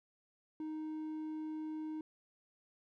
sine tone with hard clipping, 311.3 Hz, D#4, 1 cent sharp, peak -40 dBFS, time 0.6-2.01 s, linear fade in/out 2 ms, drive 3 dB, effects none

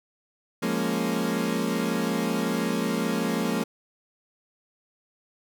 30% pulse chord, Bb minor seventh, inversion second, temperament equal, 174.61 / 207.7 / 233.1 / 277.2 Hz, F3 / Ab3 / Bb3 / Db4, 0 / 0 / 0 / 0 cents, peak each -28 / -27 / -26 / -29 dBFS, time 0.62-3.64 s, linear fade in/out 10 ms, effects none

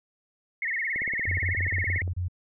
sine tone with vibrato, 1990 Hz, B6, 13 cents sharp, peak -26 dBFS, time 0.62-2.02 s, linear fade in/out 2 ms, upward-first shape sine, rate 18 Hz, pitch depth 180 cents each way
click train, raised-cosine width 2 ms, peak -27 dBFS, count 20, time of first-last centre 0.96-2.078 s, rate 17 Hz
sine tone bursts, 89.7 Hz, F2, 47 cents sharp, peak -26 dBFS, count 7, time 1.27-2.284 s, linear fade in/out 10 ms, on 120 ms, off 29 ms
effects none

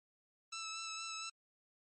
10% pulse tone with vibrato, 1318 Hz, E6, 1 cent flat, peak -33 dBFS, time 0.52-1.3 s, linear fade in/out 10 ms, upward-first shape sine, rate 4.3 Hz, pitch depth 20 cents each way, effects MP3 32 kbps

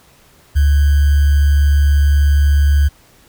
sine tone with sample-and-hold, 71.8 Hz, D2, 39 cents flat, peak -8 dBFS, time 0.55-2.89 s, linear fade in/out 20 ms, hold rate 1575 Hz, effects pink hiss -49 dBFS RMS until 3.28 s

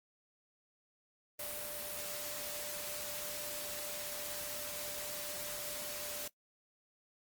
sine tone in noise, 591 Hz, D5, 11 cents sharp, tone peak -48 dBFS, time 1.39-6.28 s, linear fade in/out 5 ms, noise white, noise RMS -42 dBFS, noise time 1.39-6.28 s, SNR -9 dB, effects noise-tail reverb RT60 0.1 s tail -19 dB re dry + Opus 32 kbps

